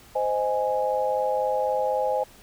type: chord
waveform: sine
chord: Ab major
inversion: first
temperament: just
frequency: 519.1 / 623 / 830.6 Hz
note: C5 / Eb5 / Ab5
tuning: -14 / +2 / 0 cents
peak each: -25 / -28 / -26 dBFS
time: 0.15-2.24 s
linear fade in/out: 10 ms
effects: pink hiss -51 dBFS RMS until 2.42 s